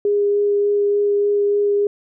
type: tone with vibrato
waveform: sine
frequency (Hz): 408.5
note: G#4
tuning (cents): -29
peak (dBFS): -14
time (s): 0.05-1.87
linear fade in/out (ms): 2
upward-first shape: sine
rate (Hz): 3.4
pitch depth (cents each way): 8
effects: none